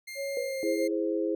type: tone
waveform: sawtooth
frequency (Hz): 2111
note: C7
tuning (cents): +15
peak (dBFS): -35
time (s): 0.07-0.88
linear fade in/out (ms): 10
type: tone with pitch glide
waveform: sine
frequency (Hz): 554.4 to 530.9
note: C#5 to C5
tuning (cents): 0 to +25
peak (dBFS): -31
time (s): 0.15-0.95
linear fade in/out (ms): 50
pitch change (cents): -75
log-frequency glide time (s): 0.34-0.61
type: tone with exponential decay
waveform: sine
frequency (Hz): 493.9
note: B4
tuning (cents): 0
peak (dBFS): -27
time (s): 0.37-0.69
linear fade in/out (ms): 2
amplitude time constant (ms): 69
type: chord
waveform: sine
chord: E augmented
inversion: none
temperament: equal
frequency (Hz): 329.6 / 415.3 / 523.3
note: E4 / G#4 / B#4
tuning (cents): 0 / 0 / 0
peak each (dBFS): -29 / -31 / -32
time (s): 0.63-1.35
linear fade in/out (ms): 2
effects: none